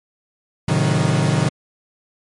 40% pulse chord, A diminished seventh, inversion none, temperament equal with one note detuned, 110 / 134.18 / 155.56 / 185 Hz, A2 / C3 / Eb3 / Gb3, 0 / +44 / 0 / 0 cents, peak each -22 / -19 / -18 / -22 dBFS, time 0.68-1.49 s, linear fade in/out 5 ms, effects MP3 48 kbps

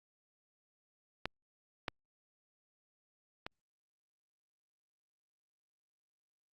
clicks, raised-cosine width 0.3 ms, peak -18 / -18 / -24 dBFS, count 3, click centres 1.256 / 1.882 / 3.465 s, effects Opus 48 kbps

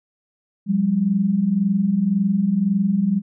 sine tone pair together, 178.63 / 200.5 Hz, F3 / G3, +39 / +39 cents, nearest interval major second, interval 200 cents, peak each -22 / -17 dBFS, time 0.66-3.22 s, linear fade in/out 50 ms, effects none

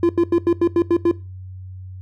triangle tone bursts, 342.2 Hz, F4, 35 cents flat, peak -10 dBFS, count 8, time 0.03-1.113 s, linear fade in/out 2 ms, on 61 ms, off 85 ms, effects noise-tail reverb RT60 0.3 s tail -19 dB re dry + added 93 Hz sine -32 dBFS peak until 2.01 s

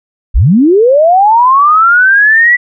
sine linear sweep, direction up, 30.76 to 1975.5 Hz, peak -3 dBFS, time 0.34-2.57 s, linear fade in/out 20 ms, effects none

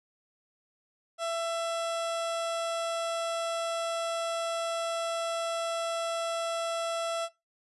30% pulse tone, 668 Hz, E5, 23 cents sharp, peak -27 dBFS, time 1.18-7.29 s, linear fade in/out 50 ms, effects noise-tail reverb RT60 0.2 s tail -18 dB re dry + resampled to 24000 Hz

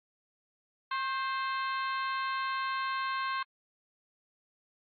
harmonic tone with a mistuned harmonic, 523.3 Hz, C5, in tune, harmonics 2 / 3 / 4 / 5 / 6 / 7 / 8, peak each -32 / -37 / -43 / -44 / -47 / -49 / -46 dBFS, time 0.91-3.43 s, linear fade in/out 5 ms, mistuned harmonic 2, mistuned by +42 cents, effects AAC 48 kbps

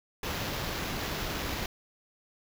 pink noise with sample-and-hold, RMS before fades -34 dBFS, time 0.23-1.66 s, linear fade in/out 2 ms, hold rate 8820 Hz, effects none

